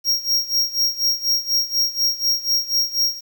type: tone with tremolo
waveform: square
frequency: 5590 Hz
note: F8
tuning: 1 cent sharp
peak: -15 dBFS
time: 0.04-3.21 s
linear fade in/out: 50 ms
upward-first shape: sine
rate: 4.1 Hz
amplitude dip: 85%
effects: 8-bit